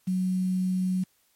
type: tone with quantisation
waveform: sine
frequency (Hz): 185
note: F#3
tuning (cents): 0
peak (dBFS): -23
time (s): 0.07-1.04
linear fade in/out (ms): 10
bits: 8
effects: white hiss -67 dBFS RMS until 1.35 s + MP3 64 kbps